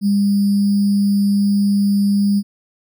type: tone with sample-and-hold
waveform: sine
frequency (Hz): 201.3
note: G3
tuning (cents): +46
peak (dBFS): -12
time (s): 0.01-2.43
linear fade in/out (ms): 50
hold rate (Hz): 4900
effects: none